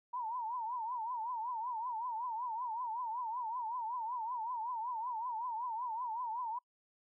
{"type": "tone with vibrato", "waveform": "sine", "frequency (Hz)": 940, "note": "A#5", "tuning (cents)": 14, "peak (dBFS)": -36, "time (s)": [0.13, 6.59], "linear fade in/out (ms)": 10, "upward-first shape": "triangle", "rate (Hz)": 5.3, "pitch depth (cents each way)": 160, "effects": ["noise-tail reverb RT60 0.1 s tail -25 dB re dry"]}